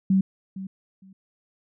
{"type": "tone with echo", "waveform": "sine", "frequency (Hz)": 191.3, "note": "G3", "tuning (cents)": -42, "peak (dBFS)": -16, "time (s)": [0.1, 0.21], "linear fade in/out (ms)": 5, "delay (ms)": 460, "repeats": 2, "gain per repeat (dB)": -15, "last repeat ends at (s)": 1.13, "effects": []}